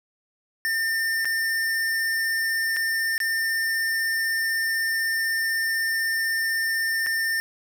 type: tone with dropouts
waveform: square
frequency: 1804 Hz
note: A6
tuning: 43 cents sharp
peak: -23 dBFS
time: 0.65-7.4 s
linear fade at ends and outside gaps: 0 ms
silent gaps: 1.247-1.254 / 2.764-2.768 / 3.179-3.202 / 7.063-7.068 s
effects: 9-bit